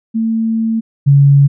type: tone pair in turn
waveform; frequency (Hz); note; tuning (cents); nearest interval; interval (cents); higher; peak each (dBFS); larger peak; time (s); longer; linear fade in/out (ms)
sine; 224.5 / 140.53; A3 / C#3; +35 / +24; minor sixth; 811; first; -12 / -4; second; 0.14-0.81 / 1.06-1.48; first; 20
effects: none